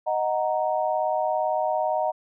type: chord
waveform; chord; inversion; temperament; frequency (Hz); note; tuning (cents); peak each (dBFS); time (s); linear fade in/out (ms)
sine; D# minor; none; equal; 622.3 / 740 / 932.3; D#5 / F#5 / A#5; 0 / 0 / 0; -25 / -26 / -28; 0.06-2.12; 20
effects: none